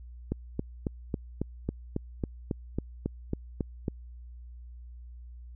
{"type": "click train", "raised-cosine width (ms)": 3, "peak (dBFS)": -16, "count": 14, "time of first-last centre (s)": [0.32, 3.882], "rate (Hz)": 3.65, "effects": ["added 60 Hz sine -43 dBFS peak until 5.55 s"]}